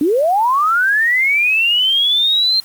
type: linear sweep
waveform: sine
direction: up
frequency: 271.1 to 4190 Hz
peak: -11 dBFS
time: 0.01-2.6 s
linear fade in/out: 2 ms
effects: white hiss -41 dBFS RMS until 2.64 s + Opus 24 kbps